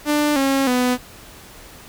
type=tone with pitch steps; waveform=sawtooth; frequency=296.5 / 271.9 / 249.3 Hz; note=D4 / C#4 / B3; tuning=+17 / -33 / +16 cents; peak=-12 dBFS; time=0.05-0.98 s; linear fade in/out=50 ms; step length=310 ms; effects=pink hiss -42 dBFS RMS until 1.88 s